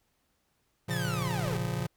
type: chord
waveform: square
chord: Bb minor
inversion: none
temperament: just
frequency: 116.54 / 139.85 / 174.81 Hz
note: Bb2 / Db3 / F3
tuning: 0 / +16 / +2 cents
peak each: -35 dBFS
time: 0.88-1.87 s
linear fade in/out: 10 ms
type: linear sweep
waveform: sawtooth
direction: down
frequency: 1842 to 357.5 Hz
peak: -32 dBFS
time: 0.9-1.57 s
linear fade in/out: 10 ms
type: low-pass noise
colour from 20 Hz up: pink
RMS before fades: -46 dBFS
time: 1.04-1.84 s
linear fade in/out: 5 ms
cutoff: 570 Hz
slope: 48 dB/octave
effects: pink hiss -74 dBFS RMS until 1.96 s